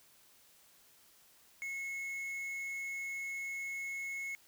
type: tone with quantisation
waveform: triangle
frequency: 2182 Hz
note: C#7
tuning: 28 cents flat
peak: -36 dBFS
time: 1.62-4.35 s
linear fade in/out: 0 ms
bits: 9
effects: white hiss -64 dBFS RMS until 4.47 s